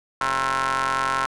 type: ring-modulated tone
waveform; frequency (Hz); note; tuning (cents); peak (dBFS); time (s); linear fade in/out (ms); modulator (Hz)
sawtooth; 130.81; C3; 0; -14; 0.21-1.26; 0; 1200
effects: resampled to 24000 Hz